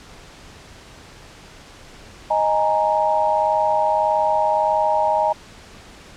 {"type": "chord", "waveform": "sine", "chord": "D# suspended fourth", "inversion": "none", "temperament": "equal", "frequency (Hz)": [622.3, 830.6, 932.3], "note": ["D#5", "G#5", "A#5"], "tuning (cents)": [0, 0, 0], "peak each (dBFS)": -20, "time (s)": [2.3, 5.33], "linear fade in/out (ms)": 10, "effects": ["pink hiss -43 dBFS RMS until 6.16 s", "low-pass 7000 Hz 12 dB/octave"]}